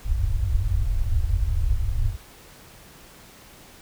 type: low-pass noise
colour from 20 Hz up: pink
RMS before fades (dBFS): -22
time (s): 0.04-2.17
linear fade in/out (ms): 50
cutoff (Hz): 110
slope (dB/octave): 96
effects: pink hiss -48 dBFS RMS until 3.81 s